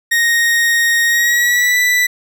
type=tone with pitch glide; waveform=40% pulse; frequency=1864.7 to 1975.6 Hz; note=A#6 to B6; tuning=0 to 0 cents; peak=-10 dBFS; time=0.11-2.07 s; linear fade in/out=10 ms; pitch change=+100 cents; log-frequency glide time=1.05-1.77 s; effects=none